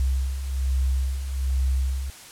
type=beating tone pair; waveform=sine; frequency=65 / 66.2 Hz; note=C2 / C2; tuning=-11 / +21 cents; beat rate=1.2 Hz; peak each=-29 / -22 dBFS; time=0-2.1 s; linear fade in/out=0 ms; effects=white hiss -44 dBFS RMS until 2.31 s + low-pass 11000 Hz 12 dB/octave